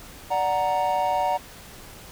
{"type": "chord", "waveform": "triangle", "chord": "D augmented", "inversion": "none", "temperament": "equal", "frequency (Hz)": [587.3, 740, 932.3], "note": ["D5", "F#5", "A#5"], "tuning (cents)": [0, 0, 0], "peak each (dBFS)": [-26, -22, -23], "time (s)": [0.3, 1.38], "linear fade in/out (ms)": 20, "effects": ["pink hiss -44 dBFS RMS until 2.11 s"]}